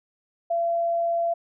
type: tone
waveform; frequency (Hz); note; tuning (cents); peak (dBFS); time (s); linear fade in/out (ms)
sine; 679; F5; -49; -21; 0.5-1.34; 10
effects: none